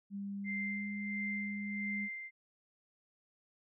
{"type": "tone with pitch glide", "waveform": "sine", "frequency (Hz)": [199.6, 203.8], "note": ["G3", "G#3"], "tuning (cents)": [32, -32], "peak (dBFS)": -38, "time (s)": [0.1, 2.09], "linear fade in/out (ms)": 50, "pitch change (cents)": 36, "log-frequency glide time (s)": [0.58, 0.84]}
{"type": "tone with tremolo", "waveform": "sine", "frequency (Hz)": 2090, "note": "C7", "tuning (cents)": -2, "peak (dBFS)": -36, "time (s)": [0.44, 2.31], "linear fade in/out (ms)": 50, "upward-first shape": "sine", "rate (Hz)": 1.5, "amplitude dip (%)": 55}
{"effects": []}